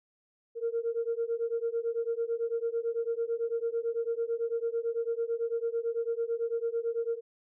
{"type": "beating tone pair", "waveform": "sine", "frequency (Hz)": [458.9, 467.9], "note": ["A#4", "A#4"], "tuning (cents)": [-27, 6], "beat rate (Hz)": 9, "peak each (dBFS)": -31, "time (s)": [0.55, 7.21], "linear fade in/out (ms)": 50, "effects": ["tanh soft clip ceiling -22 dBFS"]}